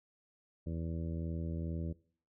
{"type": "harmonic tone", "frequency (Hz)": 82.3, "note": "E2", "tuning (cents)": -2, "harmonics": [1, 2, 3, 4, 5, 6, 7], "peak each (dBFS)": [-38, -40, -46, -47, -54, -53, -53], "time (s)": [0.66, 1.93], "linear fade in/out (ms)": 10, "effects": ["noise-tail reverb RT60 0.5 s tail -21 dB re dry"]}